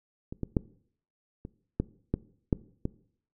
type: clicks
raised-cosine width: 3 ms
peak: -24 / -18 / -11 / -26 / -13 / -13 / -10 / -16 dBFS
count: 8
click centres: 0.325 / 0.433 / 0.568 / 1.451 / 1.8 / 2.14 / 2.528 / 2.854 s
effects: noise-tail reverb RT60 0.6 s tail -20 dB re dry